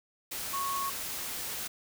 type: tone in noise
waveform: sine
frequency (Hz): 1102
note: C#6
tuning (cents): -11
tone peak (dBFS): -31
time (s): 0.53-0.9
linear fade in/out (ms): 10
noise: white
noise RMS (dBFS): -37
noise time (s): 0.31-1.68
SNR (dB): +3
effects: none